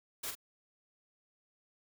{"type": "noise with echo", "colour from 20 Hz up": "white", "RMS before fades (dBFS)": -39, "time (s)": [0.23, 0.31], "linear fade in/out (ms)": 10, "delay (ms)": 43, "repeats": 1, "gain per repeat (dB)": -6, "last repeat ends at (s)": 0.353, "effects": []}